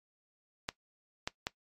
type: clicks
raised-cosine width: 0.2 ms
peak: -15 dBFS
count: 3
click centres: 0.689 / 1.275 / 1.469 s
effects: noise-tail reverb RT60 0.1 s tail -19 dB re dry + MP3 64 kbps